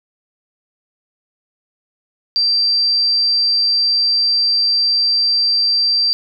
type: tone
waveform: sine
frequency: 4699 Hz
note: D8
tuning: in tune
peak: -12 dBFS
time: 2.36-6.13 s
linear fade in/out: 0 ms
effects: none